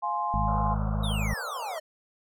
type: chord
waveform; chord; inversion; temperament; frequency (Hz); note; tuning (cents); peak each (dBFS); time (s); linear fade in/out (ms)
sine; F minor; none; just; 698.5 / 838.1 / 1047.7; F5 / Ab5 / C6; 0 / +16 / +2; -34 / -30 / -29; 0.02-0.75; 20
type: harmonic tone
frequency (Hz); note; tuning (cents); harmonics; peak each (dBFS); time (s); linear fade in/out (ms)
52.5; G#1; +19; 1 / 2 / 3 / 4; -28 / -31 / -33 / -34; 0.34-1.34; 0
type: band-pass noise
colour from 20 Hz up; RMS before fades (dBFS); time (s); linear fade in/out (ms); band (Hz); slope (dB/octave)
pink; -39; 0.47-1.79; 10; 470 to 1400; 96
type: exponential sweep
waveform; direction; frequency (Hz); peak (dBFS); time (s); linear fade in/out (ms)
square; down; 3844 to 600; -34; 1.03-1.8; 10
effects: none